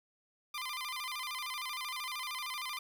15% pulse tone with vibrato, 1108 Hz, C#6, 1 cent flat, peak -31 dBFS, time 0.54-2.79 s, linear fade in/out 5 ms, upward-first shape square, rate 13 Hz, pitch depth 130 cents each way, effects 10-bit

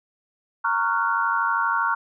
sine chord, Gb major seventh, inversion first, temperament just, 925 / 1110 / 1387.5 / 1480 Hz, Bb5 / Db6 / F6 / Gb6, -14 / +2 / -12 / 0 cents, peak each -25 / -25 / -24 / -28 dBFS, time 0.64-1.95 s, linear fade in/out 10 ms, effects none

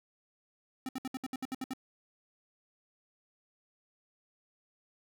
square tone bursts, 260.9 Hz, C4, 5 cents flat, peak -35 dBFS, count 10, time 0.86-1.735 s, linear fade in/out 2 ms, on 29 ms, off 65 ms, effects none

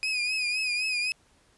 30% pulse tone with vibrato, 2493 Hz, D#7, 3 cents sharp, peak -23 dBFS, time 0.03-1.12 s, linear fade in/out 0 ms, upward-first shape triangle, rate 3.9 Hz, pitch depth 76 cents each way, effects pink hiss -63 dBFS RMS until 1.57 s + resampled to 24000 Hz

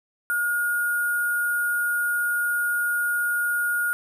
sine tone with sample-and-hold, 1432 Hz, F6, 43 cents sharp, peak -21 dBFS, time 0.3-3.93 s, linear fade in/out 0 ms, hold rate 11025 Hz, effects none

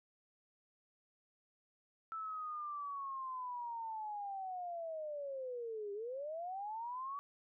sine linear two-way sweep, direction down then up, 1324 to 397 to 1144 Hz, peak -40 dBFS, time 2.12-7.19 s, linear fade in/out 0 ms, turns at 5.93 s, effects none

